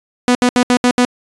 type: tone bursts at uneven times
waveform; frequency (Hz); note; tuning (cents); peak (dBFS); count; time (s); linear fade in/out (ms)
sawtooth; 246.9; B3; 0; -5; 6; 0.28-0.35 / 0.42-0.49 / 0.56-0.63 / 0.7-0.77 / 0.84-0.91 / 0.98-1.05; 0
effects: resampled to 22050 Hz